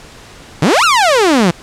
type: exponential two-way sweep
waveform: sawtooth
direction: up then down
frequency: 130.81 to 1448 to 161.9 Hz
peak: -4 dBFS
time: 0.62-1.51 s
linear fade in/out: 5 ms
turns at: 0.84 s
effects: pink hiss -37 dBFS RMS until 1.62 s + low-pass 8000 Hz 12 dB/octave